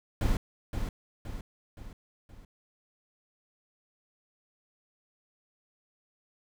brown noise with echo, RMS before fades -26 dBFS, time 0.21-0.37 s, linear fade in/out 2 ms, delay 520 ms, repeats 4, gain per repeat -6 dB, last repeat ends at 2.45 s, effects none

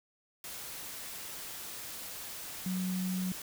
sine tone in noise, 185 Hz, F#3, in tune, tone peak -31 dBFS, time 2.66-3.32 s, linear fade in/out 2 ms, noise white, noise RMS -43 dBFS, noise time 0.44-3.42 s, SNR +9 dB, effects none

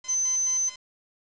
5% pulse tone with tremolo, 1027 Hz, C6, 33 cents flat, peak -27 dBFS, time 0.04-0.76 s, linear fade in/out 5 ms, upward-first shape square, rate 4.7 Hz, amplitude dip 80%
sine tone, 6130 Hz, G8, 40 cents flat, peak -22 dBFS, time 0.08-0.7 s, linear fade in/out 20 ms
effects resampled to 16000 Hz + 8-bit

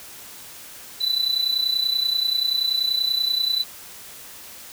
triangle tone with amplitude modulation, 3984 Hz, B7, 14 cents sharp, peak -15 dBFS, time 1-3.64 s, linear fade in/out 20 ms, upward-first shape sine, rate 30.4 Hz, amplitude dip 70%, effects white hiss -41 dBFS RMS until 4.72 s

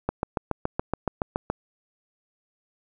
click train, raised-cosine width 1 ms, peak -10 dBFS, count 11, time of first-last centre 0.09-1.5 s, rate 7.09 Hz, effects none

